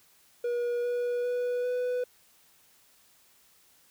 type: tone with pitch steps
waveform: triangle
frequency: 480.9 / 485.9 / 491 / 496.1 Hz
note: B4 / B4 / B4 / B4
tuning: -46 / -28 / -10 / +8 cents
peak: -25 dBFS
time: 0.44-2.04 s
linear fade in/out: 5 ms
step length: 400 ms
effects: white hiss -62 dBFS RMS until 3.9 s